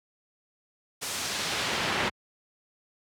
brown noise with band-pass filter sweep, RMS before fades -30 dBFS, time 1.01-2.1 s, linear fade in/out 20 ms, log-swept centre 8800 to 2100 Hz, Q 0.77, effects high-pass 80 Hz 12 dB/octave

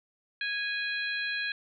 harmonic tone with a mistuned harmonic, 827 Hz, G#5, 8 cents flat, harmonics 2 / 3 / 4 / 5, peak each -32 / -35 / -40 / -38 dBFS, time 0.41-1.52 s, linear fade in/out 2 ms, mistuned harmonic 5, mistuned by -25 cents, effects none

